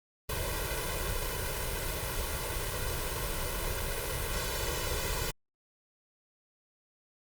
pink noise with comb filter, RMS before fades -33 dBFS, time 0.29-5.31 s, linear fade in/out 5 ms, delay 2 ms, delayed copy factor +0.95, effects Opus 32 kbps

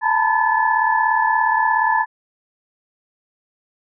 sine tone cluster, 873 / 910 / 994 / 1731 Hz, A5 / A#5 / B5 / A6, -14 / -42 / +11 / -29 cents, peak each -20 dBFS, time 0.01-2.06 s, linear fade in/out 50 ms, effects none

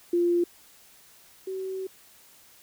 sine tone pair in turn, 347.2 / 379.4 Hz, F4 / F#4, -10 / +43 cents, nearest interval major second, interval 153 cents, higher second, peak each -20 / -30 dBFS, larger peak first, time 0.13-0.44 / 1.47-1.87 s, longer second, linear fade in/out 5 ms, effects white hiss -55 dBFS RMS until 2.62 s

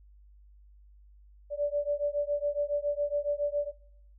sine beating tone pair, 578 / 585.2 Hz, D5 / D5, -28 / -6 cents, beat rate 7.2 Hz, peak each -30 dBFS, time 1.5-3.72 s, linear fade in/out 50 ms, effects noise-tail reverb RT60 0.7 s tail -22 dB re dry + added 50 Hz sine -53 dBFS peak until 4.18 s

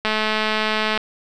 click train, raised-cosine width 0.3 ms, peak -5 dBFS, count 201, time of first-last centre 0.05-0.976 s, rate 216 Hz, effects none

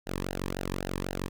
sawtooth tone with flanger, 46.25 Hz, F#1, in tune, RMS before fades -34 dBFS, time 0.06-1.29 s, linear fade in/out 20 ms, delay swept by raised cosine 0.86 to 1.44 ms, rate 3.8 Hz, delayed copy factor -0.9, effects none

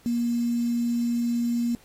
sine tone with quantisation, 237 Hz, A#3, 29 cents sharp, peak -22 dBFS, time 0.06-1.75 s, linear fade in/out 0 ms, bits 7, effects pink hiss -57 dBFS RMS until 1.84 s + AAC 48 kbps

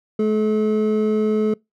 triangle tone pair together, 214.4 / 430.3 Hz, A3 / A4, -45 / -39 cents, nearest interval octave, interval 1206 cents, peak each -17 dBFS, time 0.19-1.54 s, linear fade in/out 5 ms, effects noise-tail reverb RT60 0.2 s tail -25 dB re dry

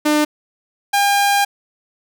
sawtooth tone pair in turn, 300.5 / 805 Hz, D4 / G5, +40 / +46 cents, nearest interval octave + perfect fourth, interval 1706 cents, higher second, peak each -9 dBFS, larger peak neither, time 0.05-0.25 / 0.93-1.45 s, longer second, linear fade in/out 10 ms, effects none

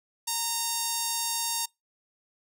5% pulse tone with notch filter, 924 Hz, A#5, 16 cents flat, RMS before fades -30 dBFS, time 0.27-1.66 s, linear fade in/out 10 ms, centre 2100 Hz, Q 0.9, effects noise-tail reverb RT60 0.2 s tail -26 dB re dry

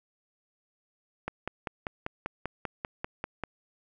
click train, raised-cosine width 0.5 ms, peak -17 dBFS, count 12, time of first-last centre 1.28-3.437 s, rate 5.1 Hz, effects none

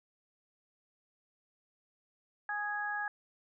harmonic tone, 415.3 Hz, G#4, in tune, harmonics 2 / 3 / 4, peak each -38 / -44 / -35 dBFS, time 2.49-3.08 s, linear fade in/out 2 ms, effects none

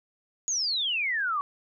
sine exponential sweep, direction down, 6830 to 1108.7 Hz, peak -25 dBFS, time 0.48-1.41 s, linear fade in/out 0 ms, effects none

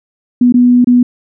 sine tone with dropouts, 245.5 Hz, B3, 10 cents flat, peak -4 dBFS, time 0.41-1.03 s, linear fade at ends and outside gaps 5 ms, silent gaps 0.524-0.541 / 0.845-0.871 s, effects none

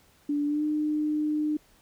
sine tone with pitch glide, 291 to 302.7 Hz, D4 to D#4, -16 to -48 cents, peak -24 dBFS, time 0.29-1.57 s, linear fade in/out 5 ms, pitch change +68 cents, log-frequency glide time 0.46-0.63 s, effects pink hiss -61 dBFS RMS until 1.81 s

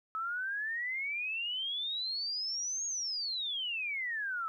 sine exponential two-way sweep, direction up then down, 1288 to 6645 to 1288 Hz, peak -33 dBFS, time 0.15-4.48 s, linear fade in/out 0 ms, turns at 2.86 s, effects 12-bit

